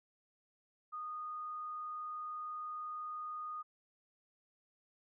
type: tone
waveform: sine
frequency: 1233 Hz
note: D#6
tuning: 16 cents flat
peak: -40 dBFS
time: 0.92-3.63 s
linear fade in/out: 20 ms
effects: none